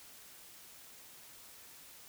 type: silence
effects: white hiss -55 dBFS RMS until 2.08 s